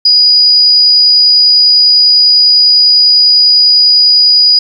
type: tone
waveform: sine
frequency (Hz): 4915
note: D#8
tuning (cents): -22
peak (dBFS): -3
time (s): 0.05-4.59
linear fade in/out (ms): 5
effects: 7-bit